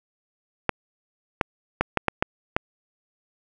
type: clicks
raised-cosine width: 0.5 ms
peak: -4 dBFS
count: 7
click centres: 0.693 / 1.412 / 1.81 / 1.973 / 2.083 / 2.225 / 2.565 s
effects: none